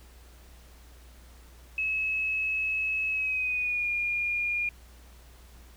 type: tone with pitch glide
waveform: sine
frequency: 2580 to 2421 Hz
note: E7 to D#7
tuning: -38 to -48 cents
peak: -26 dBFS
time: 1.78-4.69 s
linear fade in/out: 2 ms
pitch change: -110 cents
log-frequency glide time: 3.09-3.9 s
effects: added 60 Hz sine -50 dBFS peak until 5.76 s + pink hiss -57 dBFS RMS until 5.76 s